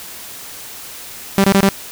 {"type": "tone bursts", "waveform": "sawtooth", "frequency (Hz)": 195.9, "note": "G3", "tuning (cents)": -1, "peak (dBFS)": -5, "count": 4, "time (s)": [1.38, 1.688], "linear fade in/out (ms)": 0, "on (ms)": 59, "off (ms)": 24, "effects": ["white hiss -33 dBFS RMS until 1.91 s"]}